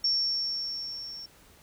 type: tone with level ramp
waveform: sine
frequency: 5470 Hz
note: F8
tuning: 37 cents flat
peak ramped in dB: -22 to -39 dBFS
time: 0.04-1.26 s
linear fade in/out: 5 ms
effects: pink hiss -57 dBFS RMS until 1.62 s

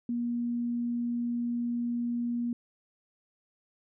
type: tone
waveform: sine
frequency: 238.5 Hz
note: A#3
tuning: 40 cents sharp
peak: -28 dBFS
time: 0.09-2.53 s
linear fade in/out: 2 ms
effects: none

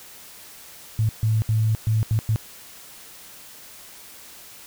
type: tone bursts at uneven times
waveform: sine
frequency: 110 Hz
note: A2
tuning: in tune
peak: -17 dBFS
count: 6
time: 0.99-1.09 / 1.23-1.42 / 1.49-1.75 / 1.87-2.03 / 2.11-2.19 / 2.29-2.36 s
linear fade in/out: 0 ms
effects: white hiss -44 dBFS RMS until 4.66 s

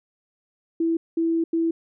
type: tone bursts at uneven times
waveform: sine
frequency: 330 Hz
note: E4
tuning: 2 cents sharp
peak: -19 dBFS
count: 3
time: 0.8-0.97 / 1.17-1.44 / 1.53-1.71 s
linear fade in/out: 5 ms
effects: none

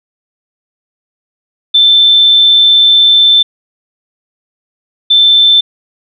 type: tone pair in turn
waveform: sine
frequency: 3542 / 3542 Hz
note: A7 / A7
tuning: +11 / +11 cents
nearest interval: unison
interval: 0 cents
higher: neither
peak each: -3 dBFS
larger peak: neither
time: 1.74-3.43 / 5.1-5.61 s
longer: first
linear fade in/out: 10 ms
effects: none

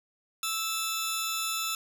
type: tone pair together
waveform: 15% pulse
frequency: 1318.5 / 3517 Hz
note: E6 / A7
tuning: 0 / -1 cents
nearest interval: octave + perfect fourth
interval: 1699 cents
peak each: -25 / -26 dBFS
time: 0.43-1.75 s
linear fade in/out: 2 ms
effects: none

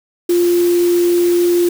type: tone in noise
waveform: sine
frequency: 349.2 Hz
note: F4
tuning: in tune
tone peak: -10 dBFS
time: 0.29-1.69 s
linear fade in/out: 5 ms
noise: white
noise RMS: -28 dBFS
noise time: 0.29-1.69 s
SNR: +15 dB
effects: none

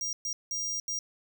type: tone bursts at uneven times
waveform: square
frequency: 5700 Hz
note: F8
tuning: 34 cents sharp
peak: -31 dBFS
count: 4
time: 0.01-0.13 / 0.25-0.33 / 0.51-0.8 / 0.88-0.99 s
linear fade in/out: 2 ms
effects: none

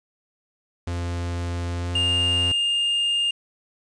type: tone with pitch glide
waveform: 45% pulse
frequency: 86.7 to 88.01 Hz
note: F2 to F2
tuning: -12 to +14 cents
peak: -25 dBFS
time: 0.87-2.52 s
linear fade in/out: 5 ms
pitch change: +26 cents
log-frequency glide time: 1.73-2.02 s
type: tone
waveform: triangle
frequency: 2818 Hz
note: F7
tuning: 15 cents sharp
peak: -18 dBFS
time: 1.95-3.31 s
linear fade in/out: 5 ms
effects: resampled to 22050 Hz + 8-bit

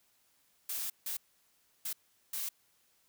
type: noise bursts at uneven times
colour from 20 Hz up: blue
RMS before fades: -37 dBFS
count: 4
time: 0.69-0.9 / 1.06-1.17 / 1.85-1.93 / 2.33-2.49 s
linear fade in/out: 5 ms
effects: white hiss -71 dBFS RMS until 3.08 s

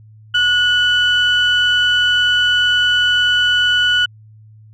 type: tone pair together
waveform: sine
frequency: 1459 / 2984 Hz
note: F#6 / F#7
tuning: -25 / +14 cents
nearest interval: octave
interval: 1239 cents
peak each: -13 dBFS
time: 0.34-4.06 s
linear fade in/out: 10 ms
effects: tanh soft clip ceiling -6 dBFS + added 108 Hz sine -40 dBFS peak until 4.73 s

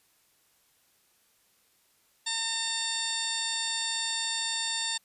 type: harmonic tone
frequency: 907 Hz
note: A#5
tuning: 48 cents flat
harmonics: 1 / 2 / 3 / 4 / 5 / 6 / 8 / 9 / 10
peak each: -41 / -38 / -42 / -33 / -35 / -43 / -36 / -41 / -44 dBFS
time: 2.26-4.98 s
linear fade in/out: 10 ms
effects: white hiss -67 dBFS RMS until 5.04 s + resampled to 32000 Hz

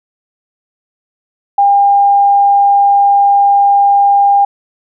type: tone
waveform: sine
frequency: 803 Hz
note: G5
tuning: 41 cents sharp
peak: -5 dBFS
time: 1.58-4.45 s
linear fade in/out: 5 ms
effects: none

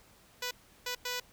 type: tone bursts at uneven times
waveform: 5% pulse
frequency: 493.9 Hz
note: B4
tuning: in tune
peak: -22 dBFS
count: 3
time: 0.42-0.51 / 0.86-0.95 / 1.05-1.2 s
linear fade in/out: 5 ms
effects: pink hiss -61 dBFS RMS until 1.32 s

